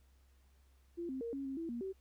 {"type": "tone with pitch steps", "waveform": "sine", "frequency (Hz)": [342.8, 262.9, 465.3, 275, 268.9, 330.4, 237.2, 383.2], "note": ["F4", "C4", "A#4", "C#4", "C4", "E4", "A#3", "G4"], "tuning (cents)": [-32, 8, -3, -14, 47, 4, 30, -39], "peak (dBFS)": -38, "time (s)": [0.97, 1.93], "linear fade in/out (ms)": 20, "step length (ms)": 120, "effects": ["added 66 Hz sine -64 dBFS peak until 2 s", "pink hiss -75 dBFS RMS until 2 s"]}